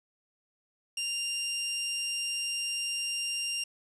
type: tone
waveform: 20% pulse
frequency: 2789 Hz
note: F7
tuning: 3 cents flat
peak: -26 dBFS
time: 0.97-3.64 s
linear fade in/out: 5 ms
effects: resampled to 24000 Hz + 9-bit